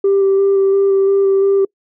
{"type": "tone with vibrato", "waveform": "sine", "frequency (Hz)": 392, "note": "G4", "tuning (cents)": 0, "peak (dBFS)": -8, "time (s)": [0.04, 1.65], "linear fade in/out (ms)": 5, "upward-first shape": "square", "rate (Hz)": 2.9, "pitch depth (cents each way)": 11, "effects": ["noise-tail reverb RT60 0.1 s tail -26 dB re dry", "tanh soft clip ceiling -7 dBFS"]}